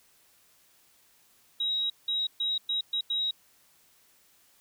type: tone bursts at uneven times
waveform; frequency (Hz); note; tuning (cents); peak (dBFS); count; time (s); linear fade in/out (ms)
sine; 3824; A#7; +43; -26; 6; 1.6-1.9 / 2.08-2.27 / 2.4-2.58 / 2.69-2.81 / 2.93-3.01 / 3.1-3.31; 5
effects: white hiss -63 dBFS RMS until 4.6 s